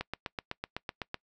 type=click train; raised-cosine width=0.3 ms; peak=-18 dBFS; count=10; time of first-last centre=0.01-1.144 s; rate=7.94 Hz; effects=noise-tail reverb RT60 0.1 s tail -24 dB re dry